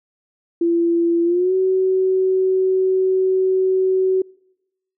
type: tone with pitch glide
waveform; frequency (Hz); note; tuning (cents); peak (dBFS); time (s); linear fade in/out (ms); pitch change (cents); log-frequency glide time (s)
sine; 339.1 to 376.3; E4 to F#4; +49 to +29; -14; 0.61-4.22; 5; +180; 1.24-1.54
effects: noise-tail reverb RT60 0.9 s tail -26 dB re dry